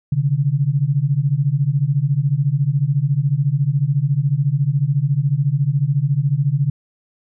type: beating tone pair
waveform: sine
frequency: 133 / 147 Hz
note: C3 / D3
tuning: +29 / +2 cents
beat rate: 14 Hz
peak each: -18 / -17 dBFS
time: 0.12-6.7 s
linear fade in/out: 5 ms
effects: none